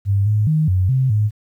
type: tone with pitch steps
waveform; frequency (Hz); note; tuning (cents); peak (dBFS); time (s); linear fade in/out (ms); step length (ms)
sine; 99.5 / 105.9 / 155.7 / 92.8 / 131.2 / 105.9; G2 / G#2 / D#3 / F#2 / C3 / G#2; +26 / +34 / +2 / +6 / +5 / +34; -13; 0.05-1.31; 50; 210
effects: 9-bit